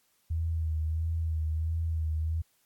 sine tone with vibrato, 80.3 Hz, E2, 45 cents flat, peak -27 dBFS, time 0.3-2.42 s, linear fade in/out 10 ms, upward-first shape sine, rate 1.5 Hz, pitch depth 40 cents each way, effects white hiss -70 dBFS RMS until 2.65 s + AAC 64 kbps

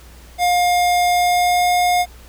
square tone with pitch glide, 710 to 714.5 Hz, F5 to F5, +28 to +39 cents, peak -14 dBFS, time 0.38-2.06 s, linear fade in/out 50 ms, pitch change +11 cents, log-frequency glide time 1.11-1.72 s, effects added 60 Hz sine -40 dBFS peak until 2.28 s + pink hiss -46 dBFS RMS until 2.28 s

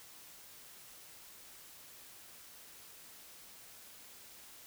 silence, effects white hiss -55 dBFS RMS until 4.66 s

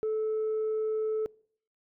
sine tone, 435.4 Hz, A4, 18 cents flat, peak -25 dBFS, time 0.03-1.26 s, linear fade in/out 0 ms, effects noise-tail reverb RT60 0.6 s tail -26 dB re dry + tanh soft clip ceiling -25 dBFS

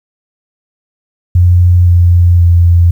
sine tone with pitch steps, 88.7 / 87.43 / 86.17 Hz, F2 / F2 / F2, +27 / +2 / -23 cents, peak -3 dBFS, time 1.35-2.91 s, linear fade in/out 5 ms, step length 520 ms, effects 7-bit

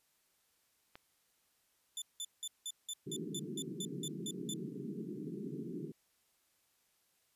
click, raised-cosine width 0.3 ms, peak -34 dBFS, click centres 0.955 s
20% pulse tone bursts, 3518 Hz, A7, 1 cent flat, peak -33 dBFS, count 12, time 1.97-4.538 s, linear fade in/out 2 ms, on 49 ms, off 180 ms
pink band-pass noise, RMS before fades -43 dBFS, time 3.06-5.92 s, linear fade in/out 10 ms, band 140 to 420 Hz, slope 96 dB/octave
effects white hiss -75 dBFS RMS until 7.35 s + resampled to 32000 Hz

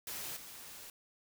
white noise with level steps, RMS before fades -42 / -50 dBFS, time 0.07-0.9 s, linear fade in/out 2 ms, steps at 0.36 s, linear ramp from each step 10 ms, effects none

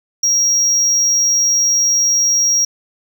triangle tone, 5640 Hz, F8, 16 cents sharp, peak -10 dBFS, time 0.23-2.65 s, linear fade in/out 5 ms, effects none

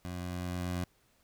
20% pulse tone with level ramp, 89.3 Hz, F2, 39 cents sharp, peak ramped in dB -33 to -27 dBFS, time 0.05-0.84 s, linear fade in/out 0 ms, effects pink hiss -69 dBFS RMS until 1.23 s

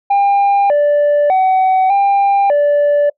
sine tone with pitch steps, 801 / 585 / 754 / 797 / 582 Hz, G5 / D5 / F#5 / G5 / D5, +37 / -7 / +32 / +28 / -16 cents, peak -6 dBFS, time 0.1-3.1 s, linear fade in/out 10 ms, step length 600 ms, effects noise-tail reverb RT60 0.1 s tail -24 dB re dry + tanh soft clip ceiling -8 dBFS

